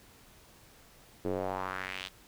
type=tone with band-pass filter sweep; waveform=square; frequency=46.86 Hz; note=F#1; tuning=23 cents sharp; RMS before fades=-36 dBFS; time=1.24-2.09 s; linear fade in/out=20 ms; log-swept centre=370 to 3600 Hz; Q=2.4; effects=pink hiss -58 dBFS RMS until 2.27 s